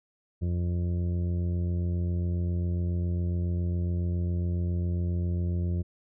harmonic tone, 87.3 Hz, F2, in tune, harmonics 1 / 2 / 3 / 4 / 5 / 6 / 7, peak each -26 / -33 / -47 / -41 / -51 / -53 / -52 dBFS, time 0.41-5.83 s, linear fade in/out 20 ms, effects none

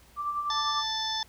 sine tone with tremolo, 1174 Hz, D6, 1 cent flat, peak -26 dBFS, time 0.16-0.84 s, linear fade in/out 50 ms, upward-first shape sine, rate 10 Hz, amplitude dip 50%
harmonic tone, 880 Hz, A5, in tune, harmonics 1 / 2 / 4 / 5 / 6 / 7, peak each -34 / -39 / -32 / -43 / -34 / -43 dBFS, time 0.5-1.23 s, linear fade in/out 2 ms
effects added 60 Hz sine -58 dBFS peak until 1.28 s + pink hiss -58 dBFS RMS until 1.28 s

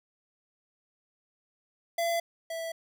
square tone pair in turn, 677 / 658.1 Hz, E5 / E5, +46 / -3 cents, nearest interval unison, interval 49 cents, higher first, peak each -27 / -34 dBFS, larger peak first, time 1.98-2.2 / 2.5-2.72 s, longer neither, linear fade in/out 5 ms, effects none

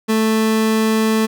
30% pulse tone, 220 Hz, A3, in tune, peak -11 dBFS, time 0.08-1.27 s, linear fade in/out 20 ms, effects none

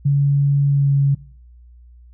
sine tone with pitch glide, 141.3 to 139.6 Hz, C#3 to C#3, +34 to +13 cents, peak -12 dBFS, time 0.05-1.15 s, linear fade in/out 10 ms, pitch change -21 cents, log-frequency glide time 0.68-0.91 s, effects noise-tail reverb RT60 0.6 s tail -21 dB re dry + added 60 Hz sine -42 dBFS peak until 2.13 s

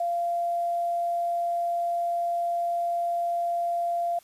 sine tone with quantisation, 690 Hz, F5, 21 cents flat, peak -24 dBFS, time 0-4.19 s, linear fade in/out 5 ms, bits 9, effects white hiss -58 dBFS RMS until 4.23 s + resampled to 32000 Hz

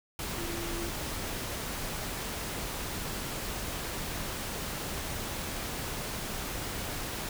sine tone in noise, 341.3 Hz, F4, 40 cents flat, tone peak -38 dBFS, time 0.38-0.89 s, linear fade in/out 2 ms, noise pink, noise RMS -36 dBFS, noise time 0.19-7.29 s, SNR -5 dB, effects none

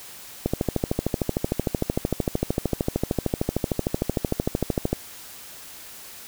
click train, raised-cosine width 2 ms, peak -8 dBFS, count 60, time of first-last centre 0.46-4.93 s, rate 13.2 Hz, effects white hiss -42 dBFS RMS until 6.27 s

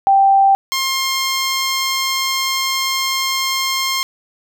sine / 10% pulse tone pair in turn, 784 / 1064.6 Hz, G5 / C6, 0 / +30 cents, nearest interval perfect fourth, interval 530 cents, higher second, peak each -8 dBFS, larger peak neither, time 0.07-0.55 / 0.72-4.03 s, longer second, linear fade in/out 0 ms, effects none

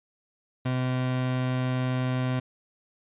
30% pulse tone, 127.7 Hz, C3, 42 cents flat, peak -22 dBFS, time 0.65-2.4 s, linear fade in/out 10 ms, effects resampled to 8000 Hz

